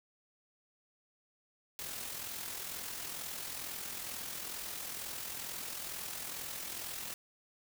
white noise with amplitude modulation, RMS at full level -40 dBFS, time 1.79-7.14 s, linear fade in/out 0 ms, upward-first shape sine, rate 42.2 Hz, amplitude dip 45%, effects none

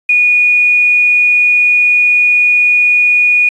sine tone with quantisation, 2456 Hz, D#7, 23 cents flat, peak -6 dBFS, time 0.09-3.49 s, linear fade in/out 5 ms, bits 6, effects resampled to 22050 Hz

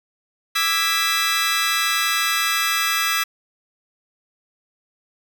20% pulse chord, E dominant seventh, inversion third, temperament just, 1186.7 / 1318.5 / 1648.1 / 1977.8 Hz, D6 / E6 / G#6 / B6, +18 / 0 / -14 / +2 cents, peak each -22 / -18 / -20 / -18 dBFS, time 0.55-3.24 s, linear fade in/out 10 ms, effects none

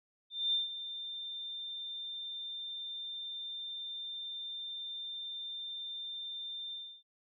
sine tone with ADSR envelope, 3589 Hz, A7, 34 cents sharp, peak -27 dBFS, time 0.3-7.03 s, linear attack 230 ms, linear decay 150 ms, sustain -12 dB, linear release 300 ms, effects none

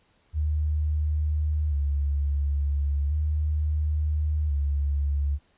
sine tone with vibrato, 73.5 Hz, D2, 2 cents sharp, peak -22 dBFS, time 0.33-5.39 s, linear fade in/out 50 ms, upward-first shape square, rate 0.36 Hz, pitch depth 55 cents each way, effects pink hiss -65 dBFS RMS until 5.57 s + resampled to 8000 Hz

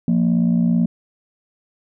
sine tone pair together, 174.61 / 233.1 Hz, F3 / A#3, 0 / 0 cents, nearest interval perfect fourth, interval 500 cents, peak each -15 dBFS, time 0.08-0.86 s, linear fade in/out 2 ms, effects tanh soft clip ceiling -10 dBFS

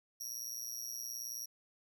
sawtooth tone with amplitude modulation, 5670 Hz, F8, 25 cents sharp, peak -34 dBFS, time 0.2-1.46 s, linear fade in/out 10 ms, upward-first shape sine, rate 119 Hz, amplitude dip 95%, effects none

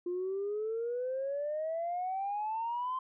sine exponential sweep, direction up, 349.2 to 1046.5 Hz, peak -31 dBFS, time 0.06-2.99 s, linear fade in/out 5 ms, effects tanh soft clip ceiling -28 dBFS

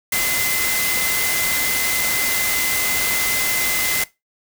sine tone in noise, 2049 Hz, C7, 37 cents flat, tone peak -22 dBFS, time 0.12-4.04 s, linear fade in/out 5 ms, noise white, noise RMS -21 dBFS, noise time 0.12-4.04 s, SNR -4 dB, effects noise-tail reverb RT60 0.2 s tail -19 dB re dry

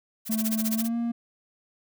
blue noise with tremolo, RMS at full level -28 dBFS, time 0.25-0.89 s, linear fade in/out 50 ms, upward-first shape sine, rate 15 Hz, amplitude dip 100%
triangle tone with pitch glide, 220 to 234.4 Hz, A3 to A#3, 0 to +10 cents, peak -23 dBFS, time 0.29-1.12 s, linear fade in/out 10 ms, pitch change +110 cents, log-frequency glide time 0.73-0.96 s
effects none

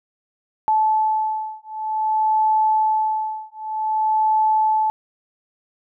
sine beating tone pair, 868 / 868.53 Hz, A5 / A5, -24 / -23 cents, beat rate 0.53 Hz, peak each -20 dBFS, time 0.68-4.9 s, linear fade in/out 0 ms, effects none

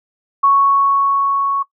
sine tone with level ramp, 1109 Hz, C#6, in tune, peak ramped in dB -8 to -15 dBFS, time 0.43-1.63 s, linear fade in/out 10 ms, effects noise-tail reverb RT60 0.1 s tail -18 dB re dry

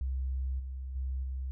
sine tone with level steps, 65.41 Hz, C2, in tune, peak -30 / -36 / -31 / -33 dBFS, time 0.01-1.51 s, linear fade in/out 0 ms, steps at 0.59 / 0.95 / 1.23 s, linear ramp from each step 10 ms, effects none

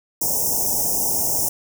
white band-stop noise, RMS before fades -21 dBFS, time 0.21-1.49 s, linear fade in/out 5 ms, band 940 to 5300 Hz, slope 96 dB/octave, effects none

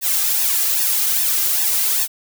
blue noise with flanger, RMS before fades -18 dBFS, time 0.01-2.08 s, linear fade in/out 50 ms, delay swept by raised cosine 1.1 to 2.5 ms, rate 2.5 Hz, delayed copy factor +0.9, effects none

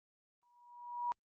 sine tone with exponential growth, 964 Hz, B5, 42 cents flat, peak -31 dBFS, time 0.43-1.12 s, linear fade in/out 0 ms, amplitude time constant 150 ms, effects Opus 24 kbps

